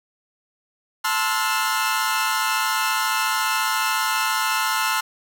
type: chord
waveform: sawtooth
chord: F major seventh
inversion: first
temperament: equal with one note detuned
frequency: 880 / 1046.5 / 1318.5 / 1432.9 Hz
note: A5 / C6 / E6 / F6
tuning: 0 / 0 / 0 / +44 cents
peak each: -22 dBFS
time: 1.04-5.01 s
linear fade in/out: 10 ms
effects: none